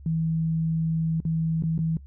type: tone with dropouts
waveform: sine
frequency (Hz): 161.9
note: E3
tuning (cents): -31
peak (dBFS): -22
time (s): 0.06-1.97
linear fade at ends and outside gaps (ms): 2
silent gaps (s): 1.203-1.251 / 1.624-1.636 / 1.779-1.789
effects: noise-tail reverb RT60 0.1 s tail -22 dB re dry + added 69 Hz sine -42 dBFS peak until 2.06 s